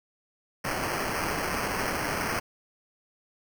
white noise with sample-and-hold, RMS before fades -30 dBFS, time 0.64-2.4 s, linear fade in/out 10 ms, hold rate 3675 Hz, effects none

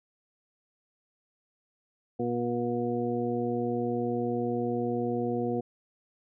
harmonic tone, 120 Hz, B2, 49 cents flat, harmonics 1 / 2 / 3 / 4 / 6, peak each -37 / -31 / -33 / -32 / -37 dBFS, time 2.19-5.61 s, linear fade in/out 10 ms, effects none

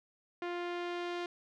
sawtooth tone with low-pass filter sweep, 350 Hz, F4, 4 cents sharp, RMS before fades -38 dBFS, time 0.42-1.26 s, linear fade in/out 2 ms, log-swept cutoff 2500 to 3800 Hz, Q 1.1, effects none

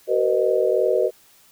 sine tone cluster, 379.1 / 465.2 / 508 / 617 Hz, F#4 / A#4 / B4 / D#5, +42 / -4 / +49 / -15 cents, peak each -22 dBFS, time 0.07-1.11 s, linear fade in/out 50 ms, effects white hiss -54 dBFS RMS until 1.51 s

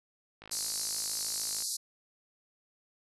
click train, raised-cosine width 0.3 ms, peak -31 dBFS, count 65, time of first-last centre 0.42-1.623 s, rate 53.2 Hz
pink band-pass noise, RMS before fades -35 dBFS, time 0.51-1.77 s, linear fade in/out 10 ms, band 4100 to 12000 Hz, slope 96 dB/octave
effects none

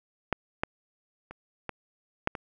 clicks, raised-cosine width 0.5 ms, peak -10 / -11 / -27 / -18 / -9 / -20 dBFS, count 6, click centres 0.327 / 0.635 / 1.31 / 1.693 / 2.274 / 2.352 s, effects none

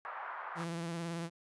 pink band-pass noise, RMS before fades -43 dBFS, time 0.05-0.64 s, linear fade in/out 0 ms, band 850 to 1500 Hz, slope 24 dB/octave
sawtooth tone with vibrato, 168.3 Hz, E3, 36 cents sharp, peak -33 dBFS, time 0.55-1.3 s, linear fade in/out 50 ms, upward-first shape triangle, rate 18 Hz, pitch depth 44 cents each way
effects resampled to 24000 Hz

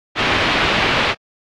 white low-pass noise, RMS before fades -17 dBFS, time 0.15-1.15 s, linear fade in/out 50 ms, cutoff 3200 Hz, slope 24 dB/octave, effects AAC 64 kbps

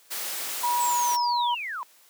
white noise, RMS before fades -32 dBFS, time 0.1-1.17 s, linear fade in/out 20 ms
sine tone with pitch glide, 968 to 961.9 Hz, B5 to B5, -35 to -46 cents, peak -22 dBFS, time 0.63-1.55 s, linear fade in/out 10 ms, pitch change -11 cents, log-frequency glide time 1.05-1.3 s
sine linear sweep, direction down, 7980 to 932.3 Hz, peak -30 dBFS, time 0.8-1.83 s, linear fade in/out 0 ms
effects white hiss -57 dBFS RMS until 2.09 s + high-pass 400 Hz 12 dB/octave

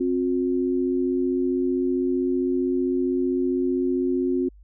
sine tone pair together, 264.5 / 360 Hz, C4 / F#4, +19 / -47 cents, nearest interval perfect fourth, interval 534 cents, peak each -23 dBFS, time 0-4.49 s, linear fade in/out 10 ms, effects added 50 Hz sine -46 dBFS peak until 4.63 s

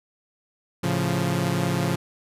sawtooth chord, A augmented, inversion none, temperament equal, 110 / 138.59 / 174.61 Hz, A2 / C#3 / E#3, 0 / 0 / 0 cents, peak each -25 / -22 / -21 dBFS, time 0.83-1.96 s, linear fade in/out 10 ms, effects resampled to 32000 Hz

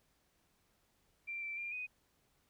sine tone with pitch steps, 2360 / 2337 / 2391 / 2494 Hz, D7 / D7 / D7 / D#7, +8 / -9 / +30 / +3 cents, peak -39 dBFS, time 1.27-1.87 s, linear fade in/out 20 ms, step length 150 ms, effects pink hiss -75 dBFS RMS until 2.49 s

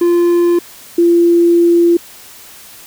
triangle / sine tone pair in turn, 346.5 / 342.5 Hz, F4 / F4, -14 / -34 cents, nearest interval unison, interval 20 cents, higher first, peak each -6 dBFS, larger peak neither, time 0.01-0.59 / 0.98-1.97 s, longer second, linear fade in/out 5 ms, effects white hiss -37 dBFS RMS until 2.86 s

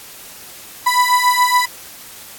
35% pulse beating tone pair, 987.8 / 994.9 Hz, B5 / B5, 0 / +12 cents, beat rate 7.1 Hz, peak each -13 dBFS, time 0.86-1.66 s, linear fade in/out 10 ms, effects white hiss -37 dBFS RMS until 2.38 s + AAC 64 kbps

